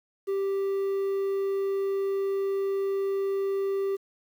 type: tone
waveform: triangle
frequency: 392 Hz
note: G4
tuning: in tune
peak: -23 dBFS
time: 0.27-3.97 s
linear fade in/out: 20 ms
effects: 9-bit